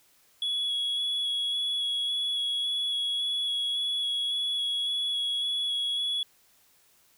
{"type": "tone with vibrato", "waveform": "sine", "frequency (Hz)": 3362, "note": "G#7", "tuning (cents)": 20, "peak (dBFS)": -24, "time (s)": [0.42, 6.23], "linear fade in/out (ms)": 2, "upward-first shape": "square", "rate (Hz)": 1.8, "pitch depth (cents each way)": 10, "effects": ["tanh soft clip ceiling -25 dBFS", "white hiss -63 dBFS RMS until 7.17 s"]}